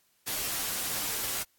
white noise with comb filter, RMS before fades -32 dBFS, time 0.26-1.44 s, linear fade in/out 20 ms, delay 12 ms, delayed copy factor -0.6, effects white hiss -69 dBFS RMS until 1.58 s + AAC 64 kbps

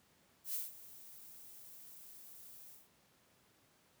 violet noise with ADSR envelope, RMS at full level -38 dBFS, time 0.44-2.89 s, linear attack 100 ms, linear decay 170 ms, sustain -17 dB, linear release 200 ms, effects pink hiss -70 dBFS RMS until 4 s + high-pass 100 Hz 12 dB/octave

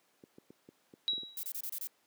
clicks, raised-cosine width 3 ms, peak -33 dBFS, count 8, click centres 0.238 / 0.384 / 0.505 / 0.689 / 0.938 / 1.133 / 1.18 / 1.233 s
sine tone with exponential decay, 3876 Hz, B7, 33 cents flat, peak -26 dBFS, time 1.08-1.46 s, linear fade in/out 0 ms, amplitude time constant 82 ms
violet noise bursts, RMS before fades -39 dBFS, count 6, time 1.37-1.872 s, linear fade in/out 2 ms, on 62 ms, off 26 ms
effects pink hiss -71 dBFS RMS until 2.06 s + high-pass 300 Hz 12 dB/octave

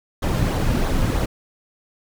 brown noise with flanger, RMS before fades -20 dBFS, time 0.22-1.26 s, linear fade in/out 10 ms, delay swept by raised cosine 0.38 to 2.68 ms, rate 3.1 Hz, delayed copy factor -0.5, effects none

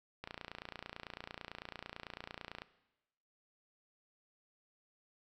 click train, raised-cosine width 0.3 ms, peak -27 dBFS, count 70, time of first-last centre 0.24-2.619 s, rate 29 Hz, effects noise-tail reverb RT60 1.0 s tail -17 dB re dry

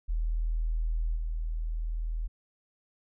sine tone with level steps, 40.31 Hz, E1, 38 cents flat, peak -26 / -29 dBFS, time 0.08-2.28 s, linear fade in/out 20 ms, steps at 1.15 s, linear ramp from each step 20 ms, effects none

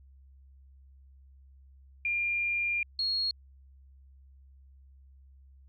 sine tone pair in turn, 2400 / 4299 Hz, D7 / C8, +37 / +46 cents, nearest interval minor seventh, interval 1009 cents, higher second, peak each -27 dBFS, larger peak neither, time 2.05-2.83 / 2.99-3.31 s, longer first, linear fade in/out 2 ms, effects added 67 Hz sine -53 dBFS peak until 5.68 s + AAC 64 kbps

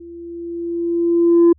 sine tone with level ramp, 340.6 Hz, F4, 43 cents flat, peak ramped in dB -34 to -4 dBFS, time 0-1.53 s, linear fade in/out 10 ms, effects tanh soft clip ceiling -6 dBFS + added 74 Hz sine -49 dBFS peak until 1.58 s

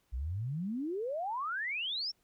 sine exponential sweep, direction up, 56.7 to 5588 Hz, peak -33 dBFS, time 0.12-2.12 s, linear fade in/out 20 ms, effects pink hiss -74 dBFS RMS until 2.23 s

